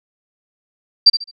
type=tone with echo; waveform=sine; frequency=4694 Hz; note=D8; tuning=2 cents flat; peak=-3 dBFS; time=1.06-1.1 s; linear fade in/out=10 ms; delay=71 ms; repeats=3; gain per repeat=-11 dB; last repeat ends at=1.313 s; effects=none